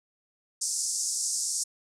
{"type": "band-pass noise", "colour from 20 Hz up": "white", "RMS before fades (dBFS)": -30, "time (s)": [0.61, 1.64], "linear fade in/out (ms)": 10, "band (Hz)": [5200, 9200], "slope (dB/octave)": 48, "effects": []}